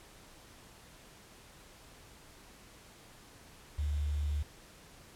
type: tone with quantisation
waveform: sine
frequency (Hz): 73.6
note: D2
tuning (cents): +4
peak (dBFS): -30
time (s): 3.78-4.43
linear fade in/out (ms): 10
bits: 9
effects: pink hiss -56 dBFS RMS until 5.15 s + low-pass 12000 Hz 12 dB/octave